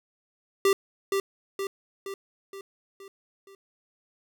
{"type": "tone with echo", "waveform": "square", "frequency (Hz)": 392.3, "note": "G4", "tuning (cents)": 1, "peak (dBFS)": -19, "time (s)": [0.65, 0.73], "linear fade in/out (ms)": 2, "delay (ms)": 470, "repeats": 6, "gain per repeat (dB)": -5, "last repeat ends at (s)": 3.55, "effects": []}